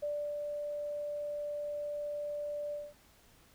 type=tone with ADSR envelope; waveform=sine; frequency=587.3 Hz; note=D5; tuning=in tune; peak=-32 dBFS; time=0.02-2.94 s; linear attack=14 ms; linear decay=310 ms; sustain=-3 dB; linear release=210 ms; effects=pink hiss -63 dBFS RMS until 3.54 s